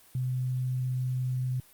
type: tone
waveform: sine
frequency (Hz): 127.6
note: C3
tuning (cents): -43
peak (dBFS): -27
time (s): 0.15-1.6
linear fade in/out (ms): 2
effects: white hiss -57 dBFS RMS until 1.73 s + Opus 32 kbps